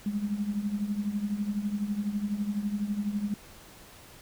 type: tone with tremolo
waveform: sine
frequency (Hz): 205.8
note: G#3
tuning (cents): -16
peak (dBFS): -24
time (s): 0.06-3.34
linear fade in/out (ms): 2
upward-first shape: triangle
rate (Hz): 12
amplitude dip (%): 80
effects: pink hiss -51 dBFS RMS until 4.21 s